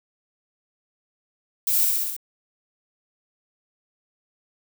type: noise with echo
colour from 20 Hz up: violet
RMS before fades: -22 dBFS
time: 1.67-1.85 s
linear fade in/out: 2 ms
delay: 63 ms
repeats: 5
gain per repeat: -2 dB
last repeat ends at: 2.165 s
effects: none